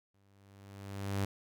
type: tone with exponential growth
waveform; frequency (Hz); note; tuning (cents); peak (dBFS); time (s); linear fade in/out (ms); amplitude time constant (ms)
sawtooth; 99; G2; +18; -26; 0.14-1.25; 5; 240
effects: none